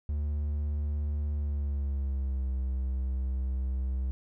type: tone with pitch glide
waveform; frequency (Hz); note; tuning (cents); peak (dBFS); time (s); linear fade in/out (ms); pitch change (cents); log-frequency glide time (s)
triangle; 73.6 to 64.82; D2 to C2; +4 to -16; -26; 0.09-4.11; 0; -220; 1.33-2.52
effects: none